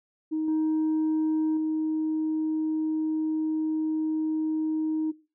sine tone with level steps, 313.4 Hz, D#4, 13 cents sharp, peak -24 / -20 / -23 dBFS, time 0.31-5.12 s, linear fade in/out 20 ms, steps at 0.48 / 1.57 s, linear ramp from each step 2 ms, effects noise-tail reverb RT60 0.3 s tail -18 dB re dry + tanh soft clip ceiling -21 dBFS

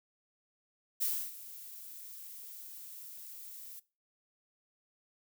violet noise with ADSR envelope, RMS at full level -31 dBFS, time 1-3.8 s, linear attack 22 ms, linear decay 290 ms, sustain -17 dB, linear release 12 ms, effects noise-tail reverb RT60 0.3 s tail -20 dB re dry

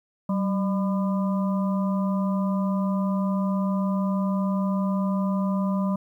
harmonic tone with a mistuned harmonic, 200.7 Hz, G3, 41 cents sharp, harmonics 1 / 3 / 5 / 6, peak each -22 / -33 / -34 / -39 dBFS, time 0.29-5.96 s, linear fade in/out 5 ms, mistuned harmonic 1, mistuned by -79 cents, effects 10-bit

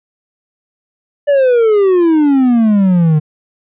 triangle exponential sweep, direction down, 587.3 to 149.4 Hz, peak -5 dBFS, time 1.27-3.2 s, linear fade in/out 20 ms, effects resampled to 8000 Hz

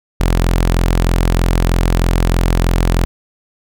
sawtooth tone, 43.17 Hz, F1, 19 cents flat, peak -7 dBFS, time 0.2-3.05 s, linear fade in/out 0 ms, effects none

